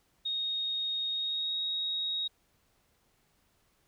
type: tone with pitch glide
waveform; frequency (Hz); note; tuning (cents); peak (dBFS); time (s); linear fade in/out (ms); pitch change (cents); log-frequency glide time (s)
sine; 3729 to 3775; A#7 to A#7; 0 to +21; -30; 0.25-2.28; 10; +21; 1.11-1.58
effects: pink hiss -71 dBFS RMS until 3.87 s